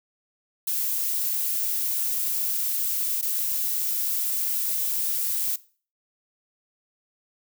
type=noise with dropouts; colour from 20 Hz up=violet; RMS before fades=-26 dBFS; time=0.67-5.56 s; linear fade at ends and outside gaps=5 ms; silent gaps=3.214-3.225 s; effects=noise-tail reverb RT60 0.4 s tail -19 dB re dry